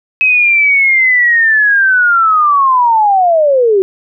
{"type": "linear sweep", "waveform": "sine", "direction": "down", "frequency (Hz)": [2559, 370], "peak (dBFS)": -6, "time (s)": [0.21, 3.82], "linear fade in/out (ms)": 0, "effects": []}